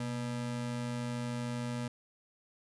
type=ring-modulated tone; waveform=square; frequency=182.4 Hz; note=F#3; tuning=24 cents flat; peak=-32 dBFS; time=0-1.88 s; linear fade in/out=5 ms; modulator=56.6 Hz; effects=resampled to 24000 Hz